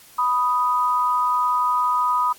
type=tone pair together; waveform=sine; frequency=987.8 / 1244.6 Hz; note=B5 / D#6; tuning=0 / 0 cents; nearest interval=major third; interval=400 cents; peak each=-20 dBFS; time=0.18-2.33 s; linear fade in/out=10 ms; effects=white hiss -48 dBFS RMS until 2.38 s + AAC 64 kbps